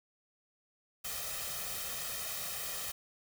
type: noise with comb filter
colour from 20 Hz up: white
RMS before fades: -39 dBFS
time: 1.04-2.92 s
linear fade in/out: 10 ms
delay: 1.6 ms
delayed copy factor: +0.75
effects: none